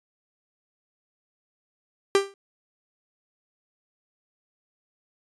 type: tone with exponential decay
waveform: 45% pulse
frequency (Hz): 394.8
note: G4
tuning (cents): +12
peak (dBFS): -13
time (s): 2.15-2.34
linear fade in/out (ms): 1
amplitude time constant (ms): 40
effects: resampled to 22050 Hz